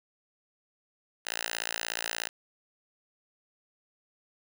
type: tone with high-pass filter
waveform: 5% pulse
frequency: 56.8 Hz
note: A#1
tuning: 44 cents flat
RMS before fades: -35 dBFS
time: 1.25-2.29 s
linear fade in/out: 20 ms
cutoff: 1500 Hz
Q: 0.6
effects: none